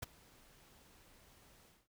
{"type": "noise with ADSR envelope", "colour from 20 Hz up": "pink", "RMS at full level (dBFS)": -40, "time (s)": [0.02, 1.88], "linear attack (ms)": 12, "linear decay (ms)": 14, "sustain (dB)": -24, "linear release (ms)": 220, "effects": []}